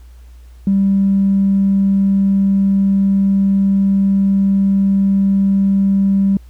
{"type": "tone with tanh clipping", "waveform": "triangle", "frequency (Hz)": 196, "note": "G3", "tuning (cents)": 0, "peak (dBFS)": -10, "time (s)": [0.67, 6.37], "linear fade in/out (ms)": 2, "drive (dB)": 4, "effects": ["added 60 Hz sine -36 dBFS peak until 6.49 s", "pink hiss -55 dBFS RMS until 6.49 s"]}